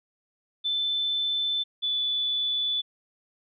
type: tone pair in turn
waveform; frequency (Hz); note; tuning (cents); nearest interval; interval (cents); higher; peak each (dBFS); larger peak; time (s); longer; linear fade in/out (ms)
sine; 3525 / 3472; A7 / A7; +2 / -24; unison; 26; first; -24; neither; 0.64-1.64 / 1.82-2.82; neither; 20
effects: none